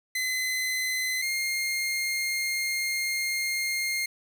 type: tone pair in turn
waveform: sawtooth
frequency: 2035 / 2124 Hz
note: C7 / C7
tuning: -49 / +25 cents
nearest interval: minor second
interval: 74 cents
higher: second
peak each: -23 dBFS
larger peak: neither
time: 0.15-1.22 / 1.22-4.06 s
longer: second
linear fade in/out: 5 ms
effects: 9-bit